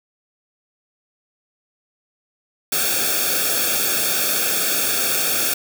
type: noise with comb filter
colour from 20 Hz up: white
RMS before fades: -20 dBFS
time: 2.72-5.54 s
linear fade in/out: 5 ms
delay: 1 ms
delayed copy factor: -0.95
effects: none